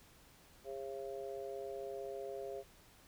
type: harmonic tone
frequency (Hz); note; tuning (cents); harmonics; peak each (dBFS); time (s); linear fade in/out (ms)
135.6; C#3; -38; 3 / 4 / 5; -44 / -46 / -48; 0.64-2.64; 50
effects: pink hiss -63 dBFS RMS until 3.07 s